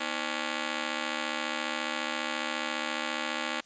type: ring-modulated tone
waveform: 5% pulse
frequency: 281.1 Hz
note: C#4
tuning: 24 cents sharp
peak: -16 dBFS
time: 0-3.61 s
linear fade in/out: 10 ms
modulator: 37.3 Hz
effects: white hiss -59 dBFS RMS until 3.65 s + resampled to 16000 Hz